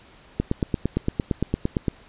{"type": "click train", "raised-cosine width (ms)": 3, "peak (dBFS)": -8, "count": 14, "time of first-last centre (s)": [0.4, 1.882], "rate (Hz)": 8.77, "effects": ["pink hiss -51 dBFS RMS until 2.08 s", "resampled to 8000 Hz"]}